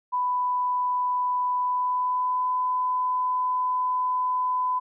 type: tone with pitch glide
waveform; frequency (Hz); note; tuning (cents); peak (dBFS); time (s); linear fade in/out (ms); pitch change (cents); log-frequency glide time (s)
sine; 994 to 1005.5; B5 to B5; +11 to +31; -22; 0.12-4.8; 20; +20; 1.58-2.49
effects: none